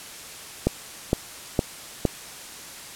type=click train; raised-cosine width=2 ms; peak=-5 dBFS; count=4; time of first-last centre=0.67-2.052 s; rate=2.17 Hz; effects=white hiss -40 dBFS RMS until 2.95 s + low-pass 11000 Hz 12 dB/octave